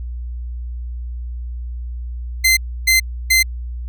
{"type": "tone bursts", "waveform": "sawtooth", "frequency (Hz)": 2072, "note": "C7", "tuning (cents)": -17, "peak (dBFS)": -7, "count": 3, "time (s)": [2.44, 3.43], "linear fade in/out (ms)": 10, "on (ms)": 130, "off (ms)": 300, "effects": ["added 60 Hz sine -24 dBFS peak until 3.88 s"]}